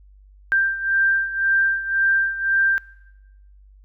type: beating tone pair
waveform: sine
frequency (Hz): 1578 / 1579.9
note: G6 / G6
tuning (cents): +11 / +13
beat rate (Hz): 1.9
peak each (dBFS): -18 / -23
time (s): 0.52-2.78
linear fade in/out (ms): 0
effects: noise-tail reverb RT60 1.0 s tail -22 dB re dry + added 49 Hz sine -46 dBFS peak until 3.84 s